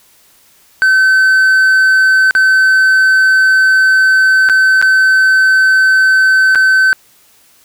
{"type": "tone with dropouts", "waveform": "triangle", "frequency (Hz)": 1532, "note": "G6", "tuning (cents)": -40, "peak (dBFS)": -4, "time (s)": [0.82, 6.93], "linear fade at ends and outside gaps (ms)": 0, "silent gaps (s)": [[2.309, 2.351], [4.489, 4.497], [4.815, 4.825], [6.549, 6.556]], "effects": ["white hiss -48 dBFS RMS until 7.64 s"]}